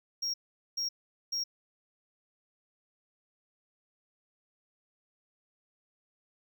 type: tone bursts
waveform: triangle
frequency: 5588 Hz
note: F8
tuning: in tune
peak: -29 dBFS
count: 3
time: 0.22-1.44 s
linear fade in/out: 10 ms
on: 120 ms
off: 430 ms
effects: none